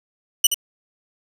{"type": "tone with echo", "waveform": "15% pulse", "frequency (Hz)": 2960, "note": "F#7", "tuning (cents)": 0, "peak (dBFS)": -3, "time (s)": [0.44, 0.47], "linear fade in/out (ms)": 5, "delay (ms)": 74, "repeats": 1, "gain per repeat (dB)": -8, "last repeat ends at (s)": 0.544, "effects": ["7-bit"]}